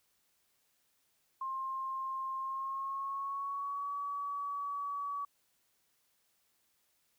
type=tone with pitch glide; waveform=sine; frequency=1061 to 1137.2 Hz; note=C6 to C#6; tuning=+24 to +44 cents; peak=-35 dBFS; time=1.41-5.25 s; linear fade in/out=5 ms; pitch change=+120 cents; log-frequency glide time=2.37-3.93 s; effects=white hiss -75 dBFS RMS until 7.18 s